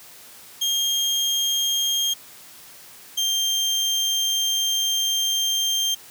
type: tone pair in turn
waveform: 30% pulse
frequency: 3220 / 3176 Hz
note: G7 / G7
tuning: +46 / +22 cents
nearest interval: unison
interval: 24 cents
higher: first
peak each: -17 dBFS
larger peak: neither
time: 0.61-2.14 / 3.17-5.95 s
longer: second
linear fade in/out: 10 ms
effects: white hiss -45 dBFS RMS until 6.1 s + high-pass 80 Hz 12 dB/octave